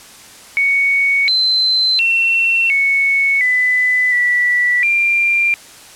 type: tone with pitch steps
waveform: sine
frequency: 2228 / 4074 / 2709 / 2212 / 2000 / 1958 / 2383 Hz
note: C#7 / C8 / E7 / C#7 / B6 / B6 / D7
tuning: +8 / -47 / +47 / -4 / +21 / -15 / +25 cents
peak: -11 dBFS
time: 0.57-5.54 s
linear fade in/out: 0 ms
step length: 710 ms
effects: white hiss -39 dBFS RMS until 5.95 s + low-pass 10000 Hz 12 dB/octave